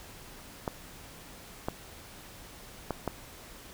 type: clicks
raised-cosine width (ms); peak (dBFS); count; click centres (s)
1; -16; 4; 0.678 / 1.685 / 2.907 / 3.077
effects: pink hiss -49 dBFS RMS until 3.73 s